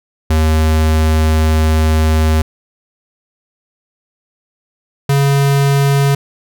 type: tone pair in turn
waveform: square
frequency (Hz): 78.6 / 139.67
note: D#2 / C#3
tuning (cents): +18 / +13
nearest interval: minor seventh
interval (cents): 995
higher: second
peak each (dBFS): -10 / -10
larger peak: neither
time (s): 0.3-2.42 / 5.09-6.15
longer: first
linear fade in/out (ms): 5
effects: none